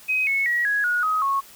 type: tone with pitch steps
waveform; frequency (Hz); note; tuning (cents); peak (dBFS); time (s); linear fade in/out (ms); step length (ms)
sine; 2525 / 2198 / 1913.6 / 1665.9 / 1450.2 / 1262.5 / 1099.1; D#7 / C#7 / A#6 / G#6 / F#6 / D#6 / C#6; +25 / -15 / +45 / +5 / -35 / +25 / -15; -19; 0.08-1.41; 20; 190
effects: white hiss -47 dBFS RMS until 1.55 s